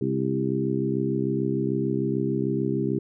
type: harmonic tone with a mistuned harmonic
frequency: 66.7 Hz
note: C2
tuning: 34 cents sharp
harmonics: 2 / 3 / 4 / 5 / 6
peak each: -29 / -29 / -29 / -29 / -29 dBFS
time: 0.01-2.99 s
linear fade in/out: 5 ms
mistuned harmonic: 6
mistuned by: -18 cents
effects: none